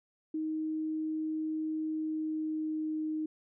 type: tone with pitch glide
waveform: sine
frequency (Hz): 313.3 to 311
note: D#4 to D#4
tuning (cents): +12 to -1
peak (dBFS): -31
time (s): 0.34-3.26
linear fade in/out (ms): 5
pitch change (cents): -13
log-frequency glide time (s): 1.85-3
effects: none